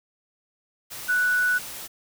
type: tone in noise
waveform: sine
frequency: 1480 Hz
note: F#6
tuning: in tune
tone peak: -19 dBFS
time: 1.08-1.59 s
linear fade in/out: 20 ms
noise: white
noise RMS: -37 dBFS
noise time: 0.9-1.88 s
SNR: +15 dB
effects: none